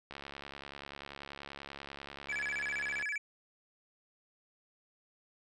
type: click train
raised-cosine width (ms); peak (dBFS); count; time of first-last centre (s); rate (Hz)
0.3; -28; 206; 0.11-3.026; 70.3
type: tone with vibrato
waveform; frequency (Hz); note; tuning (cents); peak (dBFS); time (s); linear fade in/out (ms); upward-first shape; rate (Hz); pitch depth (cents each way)
triangle; 1981; B6; +5; -32; 2.29-3.18; 5; square; 15; 270
effects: resampled to 24000 Hz